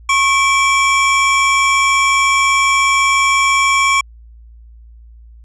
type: tone pair together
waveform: square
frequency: 1091.7 / 2318 Hz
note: C#6 / D7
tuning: -27 / -23 cents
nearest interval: octave + minor second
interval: 1304 cents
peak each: -14 dBFS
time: 0.09-4.01 s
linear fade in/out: 5 ms
effects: added 57 Hz sine -37 dBFS peak until 5.44 s + resampled to 22050 Hz